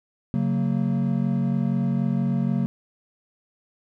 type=chord; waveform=triangle; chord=F# major; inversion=second; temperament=equal with one note detuned; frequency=138.59 / 185 / 229.1 Hz; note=C#3 / F#3 / A#3; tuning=0 / 0 / -30 cents; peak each=-23 dBFS; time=0.34-2.66 s; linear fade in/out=0 ms; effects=none

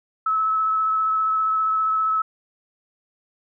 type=tone with vibrato; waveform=sine; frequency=1298 Hz; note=E6; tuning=27 cents flat; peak=-18 dBFS; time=0.26-2.22 s; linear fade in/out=5 ms; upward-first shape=sine; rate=15 Hz; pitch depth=13 cents each way; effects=none

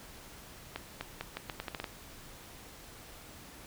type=accelerating click train; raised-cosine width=0.3 ms; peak=-20 dBFS; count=10; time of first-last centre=0.76-1.842 s; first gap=250 ms; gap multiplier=0.8; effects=pink hiss -51 dBFS RMS until 3.66 s

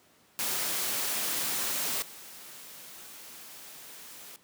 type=noise with level steps; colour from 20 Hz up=white; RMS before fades=-31 / -47 dBFS; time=0.39-4.36 s; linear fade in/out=0 ms; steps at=2.02 s; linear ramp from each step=2 ms; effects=pink hiss -62 dBFS RMS until 4.43 s + high-pass 150 Hz 12 dB/octave

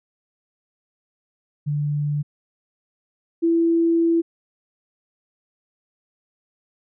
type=tone pair in turn; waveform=sine; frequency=146.83 / 333.5 Hz; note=D3 / E4; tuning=0 / +20 cents; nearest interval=octave + major second; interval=1420 cents; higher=second; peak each=-20 / -15 dBFS; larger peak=second; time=1.66-2.23 / 3.42-4.22 s; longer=second; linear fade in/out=20 ms; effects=none

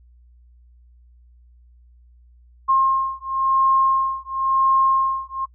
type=beating tone pair; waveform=sine; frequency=1067 / 1067.96 Hz; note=C6 / C6; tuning=+34 / +35 cents; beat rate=0.96 Hz; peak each=-19 dBFS; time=2.68-5.46 s; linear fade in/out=20 ms; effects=noise-tail reverb RT60 0.1 s tail -26 dB re dry + added 60 Hz sine -48 dBFS peak until 5.54 s

